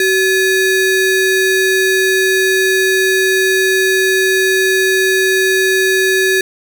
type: ring-modulated tone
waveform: square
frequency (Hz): 1046.5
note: C6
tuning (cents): 0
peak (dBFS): -8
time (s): 0-6.41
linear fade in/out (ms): 2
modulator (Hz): 668
effects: none